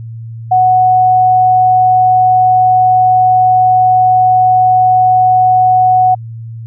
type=tone; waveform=sine; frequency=740 Hz; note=F#5; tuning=in tune; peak=-5 dBFS; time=0.51-6.15 s; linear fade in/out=10 ms; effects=added 114 Hz sine -23 dBFS peak until 6.66 s